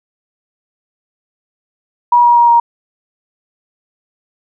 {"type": "tone with pitch steps", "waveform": "sine", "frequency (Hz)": [962, 954.8, 947.7, 940.6], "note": ["B5", "A#5", "A#5", "A#5"], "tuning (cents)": [-46, 41, 28, 15], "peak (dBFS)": -5, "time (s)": [2.12, 2.6], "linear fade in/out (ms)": 5, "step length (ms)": 120, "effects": []}